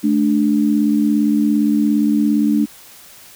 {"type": "tone pair together", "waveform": "sine", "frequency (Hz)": [216.4, 293.8], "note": ["A3", "D4"], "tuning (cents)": [-29, 1], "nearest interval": "perfect fourth", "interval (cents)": 530, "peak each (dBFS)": -15, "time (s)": [0.03, 2.66], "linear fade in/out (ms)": 20, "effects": ["white hiss -42 dBFS RMS until 3.35 s"]}